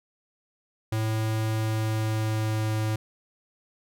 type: tone with pitch glide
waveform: square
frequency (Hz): 110 to 108.8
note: A2 to A2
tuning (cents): 0 to -19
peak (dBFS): -25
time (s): 0.92-2.96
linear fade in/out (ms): 5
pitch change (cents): -19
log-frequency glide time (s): 1.53-2.72
effects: none